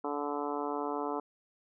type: harmonic tone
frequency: 145.3 Hz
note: D3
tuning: 18 cents flat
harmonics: 2 / 3 / 4 / 5 / 6 / 7 / 8 / 9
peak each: -38 / -37 / -43 / -40 / -40 / -40 / -46 / -44 dBFS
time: 0.04-1.2 s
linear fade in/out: 5 ms
effects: none